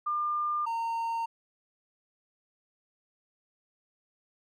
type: tone pair in turn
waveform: sine / triangle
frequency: 1200 / 918.2 Hz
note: D6 / A#5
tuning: +37 / -26 cents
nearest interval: perfect fourth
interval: 463 cents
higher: first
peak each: -27 dBFS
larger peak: neither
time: 0.06-0.66 / 0.66-1.26 s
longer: neither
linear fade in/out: 10 ms
effects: none